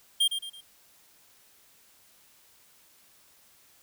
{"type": "tone with echo", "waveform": "square", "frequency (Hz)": 3202, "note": "G7", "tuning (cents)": 36, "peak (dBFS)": -21, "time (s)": [0.2, 0.28], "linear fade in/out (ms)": 10, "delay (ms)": 110, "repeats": 3, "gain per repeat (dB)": -8, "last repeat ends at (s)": 0.61, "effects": ["white hiss -60 dBFS RMS until 3.82 s"]}